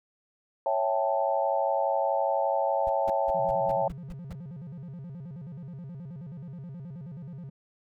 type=chord; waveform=sine; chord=A dominant seventh; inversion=first; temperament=equal with one note detuned; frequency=554.4 / 659.3 / 788.1 / 880 Hz; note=C#5 / E5 / G5 / A5; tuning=0 / 0 / +9 / 0 cents; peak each=-28 / -29 / -30 / -30 dBFS; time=0.66-3.88 s; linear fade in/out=2 ms
type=noise bursts; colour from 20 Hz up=brown; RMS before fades=-38 dBFS; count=8; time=2.87-4.33 s; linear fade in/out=2 ms; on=25 ms; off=180 ms
type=tone with vibrato; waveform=triangle; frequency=153.8 Hz; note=D#3; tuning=20 cents flat; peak=-36 dBFS; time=3.34-7.5 s; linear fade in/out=10 ms; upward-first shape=square; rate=9.4 Hz; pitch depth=230 cents each way
effects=none